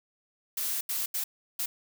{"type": "noise bursts at uneven times", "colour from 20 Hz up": "blue", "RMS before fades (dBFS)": -31, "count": 4, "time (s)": [[0.57, 0.81], [0.89, 1.06], [1.14, 1.24], [1.59, 1.66]], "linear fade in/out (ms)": 5, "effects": []}